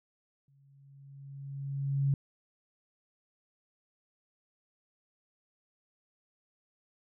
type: tone with exponential growth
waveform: sine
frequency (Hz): 138.59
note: C#3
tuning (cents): 0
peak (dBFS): -23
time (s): 0.48-2.14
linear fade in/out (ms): 2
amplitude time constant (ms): 360
effects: none